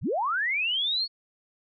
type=linear sweep; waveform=sine; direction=up; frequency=48.61 to 4435 Hz; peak=-24 dBFS; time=0.01-1.08 s; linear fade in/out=50 ms; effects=none